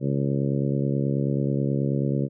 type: harmonic tone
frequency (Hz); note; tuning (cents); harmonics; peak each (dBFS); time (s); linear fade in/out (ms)
69.3; C#2; 0; 2 / 3 / 4 / 5 / 6 / 7 / 8; -24 / -28 / -30 / -32 / -34 / -35 / -36; 0-2.29; 50
effects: none